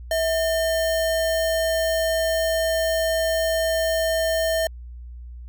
sine tone with sample-and-hold, 649 Hz, E5, 27 cents flat, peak -19 dBFS, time 0.11-4.67 s, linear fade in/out 2 ms, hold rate 2450 Hz, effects added 60 Hz sine -35 dBFS peak until 5.48 s

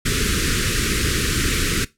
pink band-stop noise, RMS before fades -20 dBFS, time 0.05-1.85 s, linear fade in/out 10 ms, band 460 to 1300 Hz, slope 48 dB/octave, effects noise-tail reverb RT60 0.2 s tail -18 dB re dry + low-pass 11000 Hz 12 dB/octave

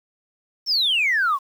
sine exponential sweep, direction down, 5588 to 1046.5 Hz, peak -16 dBFS, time 0.66-1.39 s, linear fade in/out 50 ms, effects tanh soft clip ceiling -13 dBFS + 8-bit

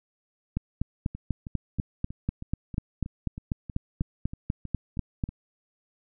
two click trains, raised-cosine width 5 ms, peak -14 / -24 dBFS, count 20 / 14, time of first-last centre 0.57-5.238 / 1.15-5.29 s, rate 4.07 / 3.14 Hz, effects none

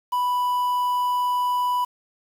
triangle tone with quantisation, 987.8 Hz, B5, in tune, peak -18 dBFS, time 0.12-1.85 s, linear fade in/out 10 ms, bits 7, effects none

